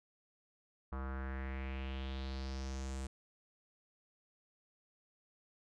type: tone with low-pass filter sweep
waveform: square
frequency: 66.4 Hz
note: C2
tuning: 26 cents sharp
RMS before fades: -41 dBFS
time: 0.92-3.07 s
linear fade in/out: 5 ms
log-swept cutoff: 1200 to 8400 Hz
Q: 3.5
effects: none